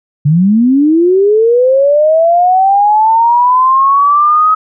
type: linear sweep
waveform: sine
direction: up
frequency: 139.7 to 1273 Hz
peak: -5 dBFS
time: 0.25-4.55 s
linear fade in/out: 10 ms
effects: none